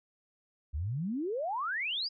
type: exponential sweep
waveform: sine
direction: up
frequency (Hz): 66.5 to 5100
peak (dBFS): -31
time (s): 0.73-2.09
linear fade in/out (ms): 20
effects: none